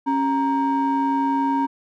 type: ring-modulated tone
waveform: triangle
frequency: 329.7 Hz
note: E4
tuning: in tune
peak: -13 dBFS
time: 0.06-1.67 s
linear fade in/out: 20 ms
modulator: 604 Hz
effects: none